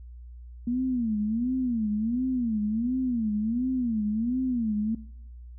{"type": "tone with vibrato", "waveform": "sine", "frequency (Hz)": 233.1, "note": "A#3", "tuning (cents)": 0, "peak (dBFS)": -24, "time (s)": [0.67, 4.95], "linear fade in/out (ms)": 5, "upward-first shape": "sine", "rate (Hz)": 1.4, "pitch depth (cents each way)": 190, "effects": ["noise-tail reverb RT60 0.9 s tail -22 dB re dry", "added 60 Hz sine -41 dBFS peak until 5.58 s"]}